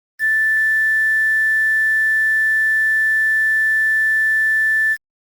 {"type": "tone with quantisation", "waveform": "sine", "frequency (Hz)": 1760, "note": "A6", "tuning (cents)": 0, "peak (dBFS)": -13, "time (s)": [0.19, 4.97], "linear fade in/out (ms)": 50, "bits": 6, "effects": ["Opus 32 kbps"]}